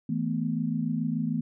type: chord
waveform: sine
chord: E suspended fourth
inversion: none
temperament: equal with one note detuned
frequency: 161.7 / 220 / 246.9 Hz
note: E3 / A3 / B3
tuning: -33 / 0 / 0 cents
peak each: -30 dBFS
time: 0.09-1.41 s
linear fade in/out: 5 ms
effects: none